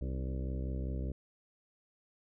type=harmonic tone with a mistuned harmonic; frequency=65.1 Hz; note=C2; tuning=8 cents flat; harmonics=1 / 2 / 3 / 4 / 5 / 6 / 7 / 8 / 9; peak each=-35 / -41 / -45 / -47 / -49 / -51 / -52 / -53 / -54 dBFS; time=0.01-1.12 s; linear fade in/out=5 ms; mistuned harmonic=5; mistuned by=-44 cents; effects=none